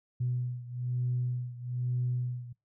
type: beating tone pair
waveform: sine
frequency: 123.47 / 124.57 Hz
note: B2 / B2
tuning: 0 / +15 cents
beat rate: 1.1 Hz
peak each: -31 / -34 dBFS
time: 0.2-2.53 s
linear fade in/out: 10 ms
effects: noise-tail reverb RT60 0.2 s tail -23 dB re dry + tanh soft clip ceiling -22 dBFS